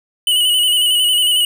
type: tone with vibrato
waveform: square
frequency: 2960 Hz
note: F#7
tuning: in tune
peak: -12 dBFS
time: 0.27-1.45 s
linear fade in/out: 2 ms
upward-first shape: square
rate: 11 Hz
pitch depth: 36 cents each way
effects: none